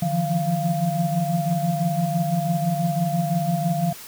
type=tone cluster; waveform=sine; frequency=151.4 / 168.7 / 174.7 / 691 Hz; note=D#3 / E3 / F3 / F5; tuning=-47 / +40 / +1 / -19 cents; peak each=-25 dBFS; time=0.02-3.93 s; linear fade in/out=5 ms; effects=tanh soft clip ceiling -9 dBFS + white hiss -40 dBFS RMS until 4.07 s